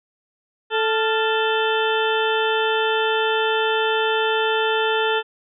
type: harmonic tone with a mistuned harmonic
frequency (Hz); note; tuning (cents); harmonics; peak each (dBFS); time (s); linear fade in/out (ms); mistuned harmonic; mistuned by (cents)
440; A4; 0; 1 / 2 / 3 / 4 / 6 / 7 / 8; -21 / -24 / -26 / -27 / -29 / -29 / -30; 0.7-5.23; 50; 3; +86
effects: none